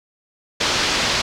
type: low-pass noise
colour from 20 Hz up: white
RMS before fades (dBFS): -20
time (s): 0.6-1.22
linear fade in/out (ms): 10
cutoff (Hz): 5400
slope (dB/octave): 24
effects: none